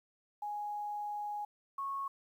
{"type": "tone pair in turn", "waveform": "sine", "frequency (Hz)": [830.6, 1099.5], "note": ["G#5", "C#6"], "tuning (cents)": [0, -14], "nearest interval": "perfect fourth", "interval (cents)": 486, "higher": "second", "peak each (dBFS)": [-36, -35], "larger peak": "second", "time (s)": [[0.42, 1.45], [1.78, 2.08]], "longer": "first", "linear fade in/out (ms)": 5, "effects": ["11-bit"]}